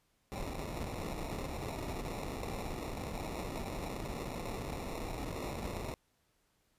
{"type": "noise with sample-and-hold", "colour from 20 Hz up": "pink", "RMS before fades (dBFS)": -40, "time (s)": [0.32, 5.94], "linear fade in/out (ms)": 0, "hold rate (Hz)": 1575, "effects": ["pink hiss -75 dBFS RMS until 6.78 s", "resampled to 32000 Hz"]}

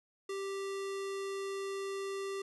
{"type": "tone", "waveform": "square", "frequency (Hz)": 392, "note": "G4", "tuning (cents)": 0, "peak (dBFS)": -37, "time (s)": [0.29, 2.42], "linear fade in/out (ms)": 5, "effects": ["resampled to 24000 Hz"]}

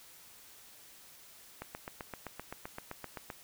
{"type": "click train", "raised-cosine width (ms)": 0.5, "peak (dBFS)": -25, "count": 14, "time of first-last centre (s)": [1.62, 3.302], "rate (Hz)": 7.73, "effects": ["white hiss -56 dBFS RMS until 3.43 s"]}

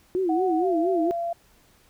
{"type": "tone with vibrato", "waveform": "sine", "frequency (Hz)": 348.5, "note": "F4", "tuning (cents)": -4, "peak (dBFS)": -21, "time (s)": [0.15, 1.11], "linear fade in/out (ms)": 0, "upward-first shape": "sine", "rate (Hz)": 4.3, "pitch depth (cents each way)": 160}
{"type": "tone with pitch glide", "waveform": "sine", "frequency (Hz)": [740, 682.5], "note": ["F#5", "F5"], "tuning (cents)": [0, -40], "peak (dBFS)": -25, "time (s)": [0.29, 1.33], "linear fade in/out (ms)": 5, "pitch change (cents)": -140, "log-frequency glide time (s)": [0.6, 0.7]}
{"effects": ["pink hiss -59 dBFS RMS until 1.89 s"]}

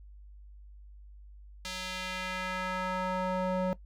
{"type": "tone with band-pass filter sweep", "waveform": "square", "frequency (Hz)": 185, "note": "F#3", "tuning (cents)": 0, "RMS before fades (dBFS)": -33, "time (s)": [1.65, 3.73], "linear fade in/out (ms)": 0, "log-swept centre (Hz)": [4300, 510], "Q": 1.1, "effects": ["noise-tail reverb RT60 0.1 s tail -18 dB re dry", "added 50 Hz sine -48 dBFS peak until 3.85 s"]}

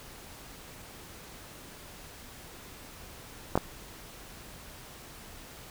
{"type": "clicks", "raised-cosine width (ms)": 1, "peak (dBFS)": -10, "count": 2, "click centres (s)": [3.555, 3.576], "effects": ["pink hiss -48 dBFS RMS until 5.7 s"]}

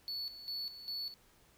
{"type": "tone with tremolo", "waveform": "triangle", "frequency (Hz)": 4435, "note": "C#8", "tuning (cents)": 0, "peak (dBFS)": -36, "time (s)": [0.08, 1.14], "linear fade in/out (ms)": 0, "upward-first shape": "square", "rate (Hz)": 2.5, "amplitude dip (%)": 70, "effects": ["pink hiss -66 dBFS RMS until 1.57 s"]}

